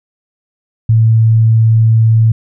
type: tone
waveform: sine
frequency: 112.2 Hz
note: A2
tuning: 34 cents sharp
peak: -5 dBFS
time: 0.89-2.32 s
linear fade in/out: 5 ms
effects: none